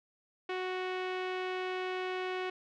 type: tone with low-pass filter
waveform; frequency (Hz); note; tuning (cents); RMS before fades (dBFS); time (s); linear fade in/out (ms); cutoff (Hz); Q
sawtooth; 369.5; F#4; -2; -36; 0.49-2.5; 5; 2700; 1.7
effects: none